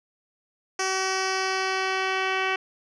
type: tone with low-pass filter sweep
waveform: 10% pulse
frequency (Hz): 379.6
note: F#4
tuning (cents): +44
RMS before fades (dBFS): -26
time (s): 0.79-2.56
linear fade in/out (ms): 5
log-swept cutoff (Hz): 6300 to 3000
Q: 2.3
effects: none